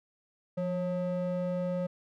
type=ring-modulated tone; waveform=triangle; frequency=359.4 Hz; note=F4; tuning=50 cents sharp; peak=-24 dBFS; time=0.57-1.87 s; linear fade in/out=10 ms; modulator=184 Hz; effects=none